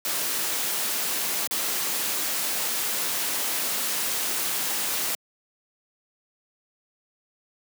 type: noise with dropouts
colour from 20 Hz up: white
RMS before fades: -27 dBFS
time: 0.05-5.15 s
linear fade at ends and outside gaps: 1 ms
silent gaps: 1.472-1.51 s
effects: high-pass 200 Hz 12 dB/octave